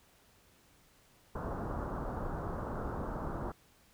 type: low-pass noise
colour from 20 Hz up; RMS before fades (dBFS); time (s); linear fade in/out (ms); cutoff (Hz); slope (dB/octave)
pink; -38; 1.35-3.52; 5; 1400; 48
effects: pink hiss -65 dBFS RMS until 3.93 s